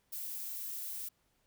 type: noise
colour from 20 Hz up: violet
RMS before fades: -41 dBFS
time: 0.12-1.09 s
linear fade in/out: 10 ms
effects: pink hiss -75 dBFS RMS until 1.46 s